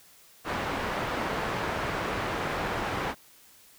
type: low-pass noise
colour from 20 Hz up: white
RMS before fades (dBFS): -31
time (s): 0.44-3.15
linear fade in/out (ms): 50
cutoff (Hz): 1400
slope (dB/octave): 12
effects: white hiss -56 dBFS RMS until 3.78 s